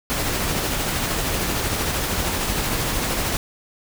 pink noise with tremolo, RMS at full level -22 dBFS, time 0.1-3.37 s, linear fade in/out 0 ms, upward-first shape triangle, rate 13 Hz, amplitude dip 30%, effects none

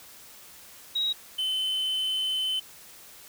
sine / triangle tone pair in turn, 3819 / 3051 Hz, A#7 / G7, +41 / -48 cents, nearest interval major third, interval 389 cents, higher first, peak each -24 dBFS, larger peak neither, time 0.95-1.13 / 1.38-2.6 s, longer second, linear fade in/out 10 ms, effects white hiss -49 dBFS RMS until 3.28 s

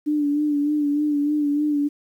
sine tone with vibrato, 294 Hz, D4, 2 cents sharp, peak -18 dBFS, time 0.06-1.89 s, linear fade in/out 20 ms, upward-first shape sine, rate 3.3 Hz, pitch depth 40 cents each way, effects 9-bit

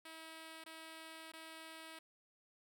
5% pulse tone with dropouts, 321.7 Hz, E4, 42 cents flat, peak -39 dBFS, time 0.05-1.99 s, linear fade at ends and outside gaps 5 ms, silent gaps 0.64-0.661 / 1.319-1.334 s, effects none

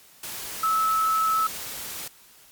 sine tone in noise, 1302 Hz, E6, 22 cents flat, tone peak -20 dBFS, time 0.63-1.47 s, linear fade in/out 5 ms, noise white, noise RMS -35 dBFS, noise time 0.23-2.08 s, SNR +12 dB, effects white hiss -53 dBFS RMS until 2.51 s + Opus 48 kbps

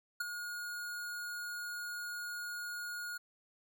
square tone with ADSR envelope, 1437 Hz, F6, 49 cents sharp, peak -32 dBFS, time 0.2-3.18 s, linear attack 7 ms, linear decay 19 ms, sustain -8 dB, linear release 12 ms, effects none

